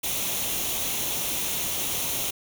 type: noise with comb filter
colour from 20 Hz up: white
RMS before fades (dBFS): -28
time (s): 0.03-2.31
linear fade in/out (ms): 10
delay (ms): 0.31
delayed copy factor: +0.55
effects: none